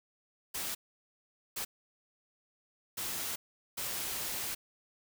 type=noise bursts at uneven times; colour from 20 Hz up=white; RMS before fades=-37 dBFS; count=4; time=0.54-0.75 / 1.56-1.65 / 2.97-3.36 / 3.77-4.55 s; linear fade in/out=10 ms; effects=none